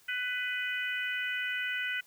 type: harmonic tone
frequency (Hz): 497.8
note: B4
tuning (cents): +14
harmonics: 3 / 4 / 5 / 6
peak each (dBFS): -34 / -36 / -38 / -40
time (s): 0.08-2.01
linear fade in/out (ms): 10
effects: white hiss -62 dBFS RMS until 2.06 s